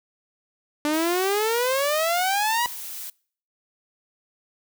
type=exponential sweep; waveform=sawtooth; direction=up; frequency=293.7 to 981 Hz; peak=-17 dBFS; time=0.85-2.66 s; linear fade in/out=0 ms
type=noise; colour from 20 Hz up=blue; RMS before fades=-35 dBFS; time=0.93-3.1 s; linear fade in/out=5 ms
effects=noise-tail reverb RT60 0.5 s tail -25 dB re dry